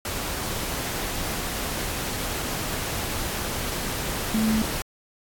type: tone in noise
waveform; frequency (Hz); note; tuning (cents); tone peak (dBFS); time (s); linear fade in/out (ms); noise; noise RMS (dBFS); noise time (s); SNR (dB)
sine; 219; A3; -8; -20; 4.34-4.62; 2; pink; -29; 0.05-4.82; +6
effects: AAC 64 kbps